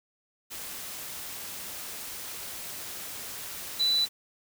sine tone in noise, 3976 Hz, B7, 11 cents sharp, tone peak -22 dBFS, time 3.79-4.06 s, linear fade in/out 20 ms, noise white, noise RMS -39 dBFS, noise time 0.5-4.09 s, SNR +14 dB, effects none

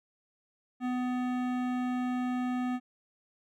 sine tone with hard clipping, 250 Hz, B3, 21 cents sharp, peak -31 dBFS, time 0.8-2.8 s, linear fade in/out 50 ms, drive 16 dB, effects none

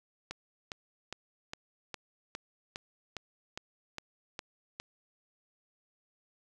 click train, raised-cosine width 0.2 ms, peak -21 dBFS, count 12, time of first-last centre 0.31-4.8 s, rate 2.45 Hz, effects none

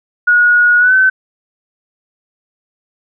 sine tone with pitch glide, 1450 to 1526.5 Hz, F#6 to G6, -35 to -46 cents, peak -6 dBFS, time 0.27-1.1 s, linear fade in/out 10 ms, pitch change +89 cents, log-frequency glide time 0.79-0.94 s, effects none

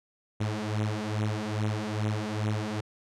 sawtooth beating tone pair, 105.6 / 108 Hz, G#2 / A2, +29 / -32 cents, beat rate 2.4 Hz, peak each -27 dBFS, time 0.4-2.81 s, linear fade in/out 10 ms, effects low-pass 7000 Hz 12 dB/octave

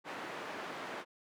white band-pass noise, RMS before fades -43 dBFS, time 0.04-1.05 s, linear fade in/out 50 ms, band 240 to 1500 Hz, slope 12 dB/octave, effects none

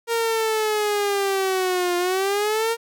sawtooth linear two-way sweep, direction down then up, 466.2 to 350.6 to 466.2 Hz, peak -16 dBFS, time 0.07-2.77 s, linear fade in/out 50 ms, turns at 1.97 s, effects none

